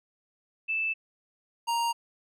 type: tone pair in turn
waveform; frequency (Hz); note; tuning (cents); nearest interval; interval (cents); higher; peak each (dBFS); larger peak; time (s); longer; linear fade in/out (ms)
sine / square; 2637 / 934.3; E7 / A#5; 0 / +4; octave + tritone; 1796; first; -26; neither; 0.68-0.94 / 1.67-1.93; neither; 20
effects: low-pass 12000 Hz 12 dB/octave